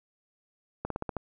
slowing click train, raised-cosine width 1 ms, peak -18 dBFS, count 6, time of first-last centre 0.85-1.167 s, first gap 53 ms, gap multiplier 1.09, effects none

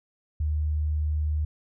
sine tone, 76 Hz, D#2, 40 cents flat, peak -23 dBFS, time 0.4-1.45 s, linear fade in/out 5 ms, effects none

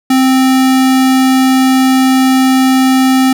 square tone, 261.6 Hz, C4, in tune, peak -7 dBFS, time 0.1-3.33 s, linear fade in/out 5 ms, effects none

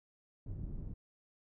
pink low-pass noise, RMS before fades -42 dBFS, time 0.46-0.94 s, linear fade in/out 5 ms, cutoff 170 Hz, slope 12 dB/octave, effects none

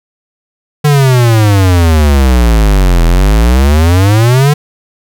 square exponential two-way sweep, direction down then up, 150.9 to 41.2 to 150.9 Hz, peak -5 dBFS, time 0.84-4.54 s, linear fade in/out 10 ms, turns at 3.05 s, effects none

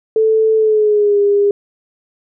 sine tone with pitch glide, 440 to 405.8 Hz, A4 to G#4, 0 to -40 cents, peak -9 dBFS, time 0.16-1.51 s, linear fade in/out 2 ms, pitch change -140 cents, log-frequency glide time 0.56-1.19 s, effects none

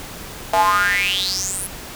square tone with high-pass filter sweep, 94.5 Hz, F#2, 37 cents sharp, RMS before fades -19 dBFS, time 0.53-1.67 s, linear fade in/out 5 ms, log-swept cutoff 720 to 11000 Hz, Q 9, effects pink hiss -34 dBFS RMS until 1.95 s

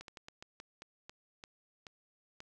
slowing click train, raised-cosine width 0.2 ms, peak -30 dBFS, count 11, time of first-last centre 0.01-2.404 s, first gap 72 ms, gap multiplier 1.25, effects none

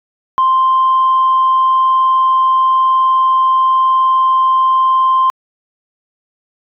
sine tone, 1046.5 Hz, C6, in tune, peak -7 dBFS, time 0.38-5.3 s, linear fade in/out 0 ms, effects tanh soft clip ceiling -5 dBFS

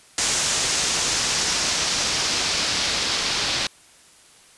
white noise with low-pass filter sweep, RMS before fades -23 dBFS, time 0.18-3.67 s, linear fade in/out 2 ms, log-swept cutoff 7000 to 4500 Hz, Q 1.6, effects white hiss -51 dBFS RMS until 4.57 s + resampled to 24000 Hz

